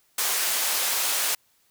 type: band-pass noise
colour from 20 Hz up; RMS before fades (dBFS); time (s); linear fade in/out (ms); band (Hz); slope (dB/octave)
white; -25; 0.18-1.35; 5; 540 to 16000; 12
effects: white hiss -65 dBFS RMS until 1.7 s